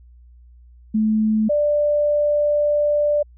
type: tone pair in turn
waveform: sine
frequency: 216.9 / 589.9 Hz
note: A3 / D5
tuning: -25 / +8 cents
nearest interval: octave + perfect fourth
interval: 1733 cents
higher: second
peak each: -15 / -15 dBFS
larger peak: neither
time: 0.94-1.49 / 1.49-3.23 s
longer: second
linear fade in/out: 10 ms
effects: added 60 Hz sine -44 dBFS peak until 3.37 s